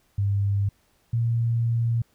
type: tone pair in turn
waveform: sine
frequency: 100 / 116.44 Hz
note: G2 / A#2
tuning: +35 / -2 cents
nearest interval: minor third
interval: 263 cents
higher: second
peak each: -20 dBFS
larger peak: neither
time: 0.18-0.69 / 1.13-2.02 s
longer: second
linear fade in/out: 5 ms
effects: pink hiss -65 dBFS RMS until 2.14 s